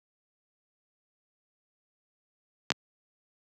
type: clicks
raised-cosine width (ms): 0.2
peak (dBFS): -7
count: 2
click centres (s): 2.704 / 2.719
effects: high-pass 150 Hz 12 dB/octave